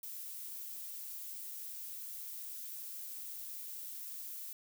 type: noise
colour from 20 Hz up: violet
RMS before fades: -45 dBFS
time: 0.03-4.53 s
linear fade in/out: 2 ms
effects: none